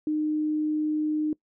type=tone; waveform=sine; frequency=305.7 Hz; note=D#4; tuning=30 cents flat; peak=-23 dBFS; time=0.07-1.33 s; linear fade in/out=2 ms; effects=noise-tail reverb RT60 0.1 s tail -23 dB re dry

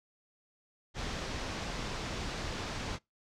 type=low-pass noise; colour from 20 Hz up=pink; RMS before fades=-38 dBFS; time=0.94-2.99 s; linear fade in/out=50 ms; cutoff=6200 Hz; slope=24 dB/octave; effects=noise-tail reverb RT60 0.2 s tail -25 dB re dry

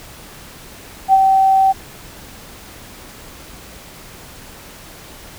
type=tone with ADSR envelope; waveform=sine; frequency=771 Hz; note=G5; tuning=29 cents flat; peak=-5 dBFS; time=1.08-1.73 s; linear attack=52 ms; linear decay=39 ms; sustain=-4 dB; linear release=23 ms; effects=pink hiss -38 dBFS RMS until 5.38 s

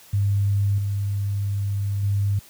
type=tone with level steps; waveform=sine; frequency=100.4 Hz; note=G2; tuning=42 cents sharp; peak=-17 / -21 / -18 dBFS; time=0.13-2.39 s; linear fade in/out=5 ms; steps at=0.78 / 2.03 s; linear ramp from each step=2 ms; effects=white hiss -49 dBFS RMS until 2.49 s + high-pass 60 Hz 12 dB/octave

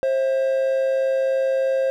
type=tone pair together; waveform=triangle; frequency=532 / 655.2 Hz; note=C5 / E5; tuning=+29 / -11 cents; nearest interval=major third; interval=360 cents; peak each=-16 / -28 dBFS; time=0.03-1.9 s; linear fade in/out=0 ms; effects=none

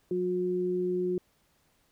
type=tone pair together; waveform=sine; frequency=182.02 / 360.9 Hz; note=F#3 / F#4; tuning=-28 / -43 cents; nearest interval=octave; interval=1185 cents; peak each=-34 / -27 dBFS; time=0.11-1.18 s; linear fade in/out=2 ms; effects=pink hiss -69 dBFS RMS until 1.91 s

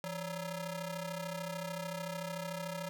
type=ring-modulated tone; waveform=sawtooth; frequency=372.5 Hz; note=F#4; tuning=12 cents sharp; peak=-31 dBFS; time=0.04-2.89 s; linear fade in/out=0 ms; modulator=203 Hz; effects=none

